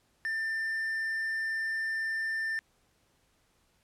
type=tone; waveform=triangle; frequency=1789 Hz; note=A6; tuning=28 cents sharp; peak=-28 dBFS; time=0.25-2.59 s; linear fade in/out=0 ms; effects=pink hiss -70 dBFS RMS until 3.83 s + low-pass 12000 Hz 12 dB/octave